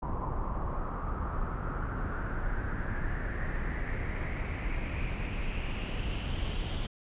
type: noise with low-pass filter sweep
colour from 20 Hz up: brown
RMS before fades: -33 dBFS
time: 0.02-6.87 s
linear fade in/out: 10 ms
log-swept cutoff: 1000 to 3300 Hz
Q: 5.2
effects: resampled to 8000 Hz